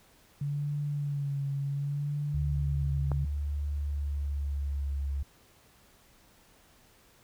sine tone with vibrato, 142.6 Hz, C#3, 49 cents sharp, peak -29 dBFS, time 0.41-3.25 s, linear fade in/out 5 ms, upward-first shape sine, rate 0.68 Hz, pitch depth 41 cents each way
sine tone with pitch glide, 72.6 to 69.72 Hz, D2 to C#2, -19 to +11 cents, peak -29 dBFS, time 2.34-5.23 s, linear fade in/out 5 ms, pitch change -70 cents, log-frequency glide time 3.73-4.97 s
click, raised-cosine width 1 ms, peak -22 dBFS, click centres 3.117 s
effects pink hiss -61 dBFS RMS until 7.23 s

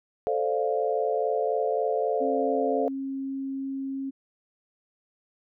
sine chord, D minor seventh, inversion second, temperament equal, 440 / 523.3 / 587.3 / 698.5 Hz, A4 / C5 / D5 / F5, 0 / 0 / 0 / 0 cents, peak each -27 / -29 / -31 / -29 dBFS, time 0.27-2.88 s, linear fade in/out 0 ms
sine tone, 270.3 Hz, C#4, 44 cents flat, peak -29 dBFS, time 2.2-4.11 s, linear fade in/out 20 ms
effects none

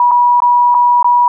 sine tone with dropouts, 970 Hz, B5, 31 cents flat, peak -6 dBFS, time 0-1.28 s, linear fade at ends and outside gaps 2 ms, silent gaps 0.111-0.115 / 0.403-0.42 / 0.744-0.748 / 1.028-1.044 s, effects none

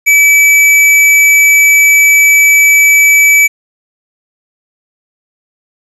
square tone, 2300 Hz, D7, 37 cents flat, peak -4 dBFS, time 0.06-3.48 s, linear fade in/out 20 ms, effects resampled to 32000 Hz + 7-bit

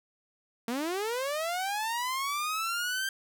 sawtooth linear sweep, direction up, 223.6 to 1585 Hz, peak -26 dBFS, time 0.68-3.09 s, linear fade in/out 2 ms, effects none

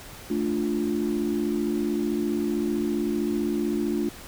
sine chord, D minor, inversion second, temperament equal, 220 / 293.7 / 349.2 Hz, A3 / D4 / F4, 0 / 0 / 0 cents, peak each -27 dBFS, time 0.3-4.09 s, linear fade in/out 5 ms, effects tanh soft clip ceiling -14 dBFS + pink hiss -43 dBFS RMS until 4.27 s

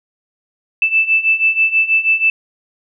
sine beating tone pair, 2637 / 2643.2 Hz, E7 / E7, 0 / +4 cents, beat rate 6.2 Hz, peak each -16 / -13 dBFS, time 0.82-2.3 s, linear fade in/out 2 ms, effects none

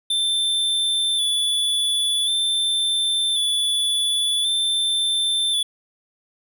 square tone with vibrato, 3501 Hz, A7, 9 cents flat, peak -19 dBFS, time 0.1-5.63 s, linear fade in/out 5 ms, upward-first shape square, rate 0.46 Hz, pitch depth 27 cents each way, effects none

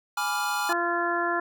square chord, G# diminished seventh, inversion none, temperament equal, 830.6 / 987.8 / 1174.7 / 1396.9 Hz, G#5 / B5 / D6 / F6, 0 / 0 / 0 / 0 cents, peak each -31 / -34 / -34 / -30 dBFS, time 0.17-0.73 s, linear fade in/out 5 ms
harmonic tone, 344.7 Hz, F4, 23 cents flat, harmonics 1 / 2 / 3 / 4 / 5, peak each -30 / -30 / -30 / -30 / -30 dBFS, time 0.69-1.4 s, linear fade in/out 5 ms
effects none

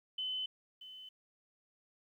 sine tone with echo, 3034 Hz, F#7, 43 cents sharp, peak -35 dBFS, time 0.18-0.46 s, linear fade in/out 5 ms, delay 630 ms, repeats 1, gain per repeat -13 dB, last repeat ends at 1.09 s, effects 12-bit

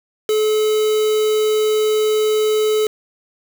triangle tone with quantisation, 430 Hz, A4, 40 cents flat, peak -12 dBFS, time 0.29-2.87 s, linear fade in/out 2 ms, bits 4, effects none

